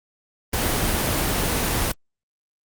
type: noise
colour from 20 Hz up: pink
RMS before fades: -22 dBFS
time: 0.53-1.92 s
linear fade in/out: 5 ms
effects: Opus 24 kbps